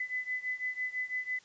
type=beating tone pair; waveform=sine; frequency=2006 / 2012 Hz; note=B6 / B6; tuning=+26 / +32 cents; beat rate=6 Hz; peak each=-35 / -37 dBFS; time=0-1.39 s; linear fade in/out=5 ms; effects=white hiss -61 dBFS RMS until 1.44 s + resampled to 16000 Hz